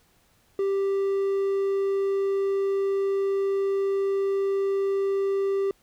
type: tone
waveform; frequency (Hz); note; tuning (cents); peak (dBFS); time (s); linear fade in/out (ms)
triangle; 392.7; G4; +3; -20; 0.59-5.71; 2
effects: pink hiss -63 dBFS RMS until 5.82 s